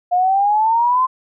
sine exponential sweep, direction up, 707 to 1046.5 Hz, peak -12 dBFS, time 0.11-1.07 s, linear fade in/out 20 ms, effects none

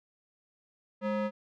square ring-modulated tone, 370 Hz, F#4, in tune, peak -26 dBFS, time 1.01-1.31 s, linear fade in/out 50 ms, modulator 163 Hz, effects low-pass 2000 Hz 12 dB/octave

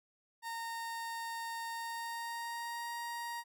30% pulse tone with pitch glide, 920 to 941 Hz, A#5 to A#5, -23 to +16 cents, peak -36 dBFS, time 0.42-3.44 s, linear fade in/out 50 ms, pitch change +39 cents, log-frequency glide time 1.68-2.93 s, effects none

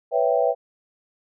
sine chord, C# half-diminished seventh, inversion third, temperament equal, 493.9 / 554.4 / 659.3 / 784 Hz, B4 / C#5 / E5 / G5, 0 / 0 / 0 / 0 cents, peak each -22 / -23 / -22 / -25 dBFS, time 0.11-0.55 s, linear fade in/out 50 ms, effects none

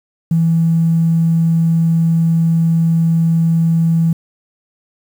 triangle tone, 164.81 Hz, E3, in tune, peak -6 dBFS, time 0.31-4.13 s, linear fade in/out 5 ms, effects tanh soft clip ceiling -8 dBFS + 7-bit

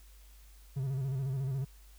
triangle tone with vibrato, 134 Hz, C3, 42 cents sharp, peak -29 dBFS, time 0.76-1.65 s, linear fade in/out 10 ms, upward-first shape square, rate 14 Hz, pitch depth 63 cents each way, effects added 50 Hz sine -53 dBFS peak until 1.98 s + white hiss -63 dBFS RMS until 1.98 s

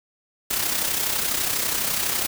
white noise with amplitude modulation, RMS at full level -22 dBFS, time 0.5-2.27 s, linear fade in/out 10 ms, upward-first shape sine, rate 32.1 Hz, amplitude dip 50%, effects none

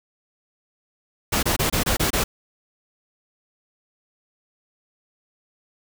pink noise bursts, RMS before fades -21 dBFS, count 7, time 1.32-2.24 s, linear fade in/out 10 ms, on 110 ms, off 25 ms, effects none

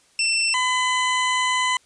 20% pulse tone pair in turn, 2687 / 1009.4 Hz, E7 / B5, +33 / +38 cents, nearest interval octave + perfect fourth, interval 1695 cents, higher first, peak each -14 dBFS, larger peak neither, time 0.19-0.54 / 0.54-1.77 s, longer second, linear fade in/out 2 ms, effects white hiss -58 dBFS RMS until 1.85 s + resampled to 22050 Hz

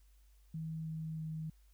sine tone with pitch steps, 160 / 158.99 / 157.98 Hz, D#3 / D#3 / D#3, +49 / +38 / +27 cents, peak -38 dBFS, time 0.54-1.5 s, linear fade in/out 5 ms, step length 320 ms, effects added 50 Hz sine -61 dBFS peak until 1.73 s + white hiss -75 dBFS RMS until 1.73 s

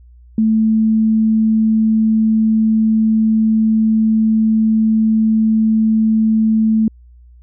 sine tone, 220 Hz, A3, in tune, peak -10 dBFS, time 0.38-6.88 s, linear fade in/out 2 ms, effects added 60 Hz sine -40 dBFS peak until 7.42 s

